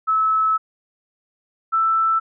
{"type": "tone pair in turn", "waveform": "sine", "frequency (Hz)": [1300, 1325], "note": ["E6", "E6"], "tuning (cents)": [-24, 9], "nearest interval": "unison", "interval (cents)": 33, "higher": "second", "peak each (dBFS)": [-15, -15], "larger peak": "neither", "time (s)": [[0.07, 0.58], [1.72, 2.2]], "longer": "first", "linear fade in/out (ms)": 20, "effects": []}